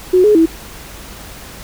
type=tone with pitch steps; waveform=sine; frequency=366.7 / 421.4 / 326.3 Hz; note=F#4 / G#4 / E4; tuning=-15 / +25 / -18 cents; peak=-6 dBFS; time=0.13-0.46 s; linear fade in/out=10 ms; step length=110 ms; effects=added 50 Hz sine -39 dBFS peak until 1.63 s + pink hiss -34 dBFS RMS until 1.63 s